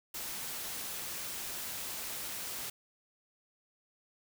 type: noise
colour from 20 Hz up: white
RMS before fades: -40 dBFS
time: 0.14-2.7 s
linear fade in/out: 5 ms
effects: none